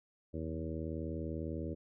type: harmonic tone with a mistuned harmonic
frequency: 80 Hz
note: D#2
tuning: 49 cents sharp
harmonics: 1 / 2 / 3 / 4 / 5 / 6 / 7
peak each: -41 / -44 / -44 / -43 / -47 / -47 / -48 dBFS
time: 0.33-1.75 s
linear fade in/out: 20 ms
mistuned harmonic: 1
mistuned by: +39 cents
effects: none